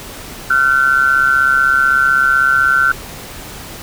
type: tone pair together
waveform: sine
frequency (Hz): 1380 / 1515.9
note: F6 / F#6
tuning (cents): -21 / +42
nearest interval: major second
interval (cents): 163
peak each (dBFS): -12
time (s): 0.5-2.92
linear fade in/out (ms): 5
effects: pink hiss -31 dBFS RMS until 3.82 s